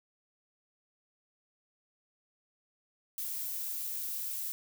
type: noise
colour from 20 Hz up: violet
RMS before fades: -37 dBFS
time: 3.18-4.52 s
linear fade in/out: 0 ms
effects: none